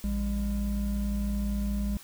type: tone pair together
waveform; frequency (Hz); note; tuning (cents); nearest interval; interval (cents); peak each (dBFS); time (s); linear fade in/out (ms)
triangle; 56.68 / 202; A#1 / G#3; -48 / -48; octave + minor seventh; 2200; -27 / -28; 0.04-1.97; 0
effects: white hiss -50 dBFS RMS until 2.03 s